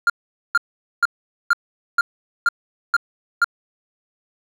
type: tone bursts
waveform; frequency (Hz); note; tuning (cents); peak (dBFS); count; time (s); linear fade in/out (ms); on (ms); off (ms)
triangle; 1400; F6; +4; -10; 8; 0.07-3.444; 2; 28; 450
effects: none